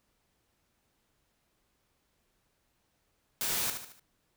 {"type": "noise with echo", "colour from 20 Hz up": "white", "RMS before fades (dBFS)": -32, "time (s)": [3.41, 3.7], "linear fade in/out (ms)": 0, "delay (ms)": 74, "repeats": 4, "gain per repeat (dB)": -7, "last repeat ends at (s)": 3.996, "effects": ["pink hiss -75 dBFS RMS until 4.36 s"]}